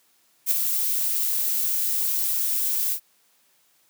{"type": "noise with ADSR envelope", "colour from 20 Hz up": "violet", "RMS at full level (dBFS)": -18, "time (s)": [0.46, 3], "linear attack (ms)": 51, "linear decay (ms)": 5, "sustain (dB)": -6, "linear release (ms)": 82, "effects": ["white hiss -63 dBFS RMS until 3.89 s", "high-pass 150 Hz 12 dB/octave"]}